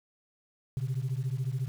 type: beating tone pair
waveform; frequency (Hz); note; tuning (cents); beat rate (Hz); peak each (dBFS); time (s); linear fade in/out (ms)
sine; 124.4 / 138.4; B2 / C#3; +13 / -2; 14; -30 / -31; 0.77-1.68; 0
effects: tanh soft clip ceiling -25 dBFS + 9-bit